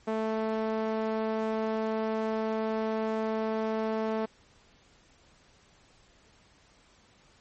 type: tone with band-pass filter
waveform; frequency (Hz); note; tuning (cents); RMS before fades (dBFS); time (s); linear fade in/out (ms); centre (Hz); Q
sawtooth; 220; A3; 0; -30; 0.07-4.26; 10; 580; 0.94
effects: pink hiss -61 dBFS RMS until 7.4 s + MP3 32 kbps